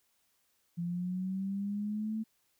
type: linear sweep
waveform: sine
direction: up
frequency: 170 to 221.7 Hz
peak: -32 dBFS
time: 0.77-2.24 s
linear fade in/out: 20 ms
effects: white hiss -74 dBFS RMS until 2.59 s